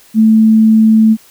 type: tone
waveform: sine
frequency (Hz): 220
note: A3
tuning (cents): 0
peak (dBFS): -4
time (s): 0.14-1.17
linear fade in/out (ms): 50
effects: white hiss -44 dBFS RMS until 1.3 s